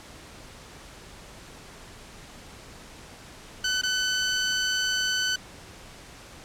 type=tone with dropouts; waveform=15% pulse; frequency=1507 Hz; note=F#6; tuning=31 cents sharp; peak=-17 dBFS; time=3.64-5.36 s; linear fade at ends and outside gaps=5 ms; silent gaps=3.815-3.833 s; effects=pink hiss -46 dBFS RMS until 6.44 s + low-pass 9000 Hz 12 dB/octave